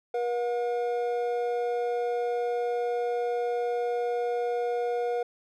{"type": "tone pair together", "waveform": "triangle", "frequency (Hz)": [480, 719.2], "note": ["B4", "F#5"], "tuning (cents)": [-49, -49], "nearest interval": "perfect fifth", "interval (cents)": 700, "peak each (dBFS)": [-25, -30], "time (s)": [0.14, 5.23], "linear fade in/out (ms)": 5, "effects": []}